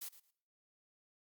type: noise with echo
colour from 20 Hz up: blue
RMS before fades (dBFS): -44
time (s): 0.01-0.09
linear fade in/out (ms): 10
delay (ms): 110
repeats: 2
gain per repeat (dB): -15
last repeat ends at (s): 0.31
effects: noise-tail reverb RT60 0.6 s tail -22 dB re dry + Opus 48 kbps